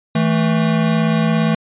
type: tone pair together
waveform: square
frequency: 162.44 / 220 Hz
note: E3 / A3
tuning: -25 / 0 cents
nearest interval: perfect fourth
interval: 525 cents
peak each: -17 dBFS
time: 0.15-1.55 s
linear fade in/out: 5 ms
effects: resampled to 8000 Hz